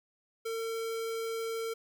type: tone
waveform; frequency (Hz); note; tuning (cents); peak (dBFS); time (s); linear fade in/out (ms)
square; 453.1; A#4; -49; -34; 0.45-1.74; 10
effects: 10-bit